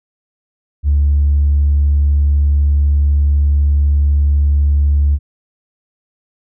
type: tone with tanh clipping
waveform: triangle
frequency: 72 Hz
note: D2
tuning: 34 cents flat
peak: -9 dBFS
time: 0.83-5.19 s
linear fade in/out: 50 ms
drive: 5 dB
effects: none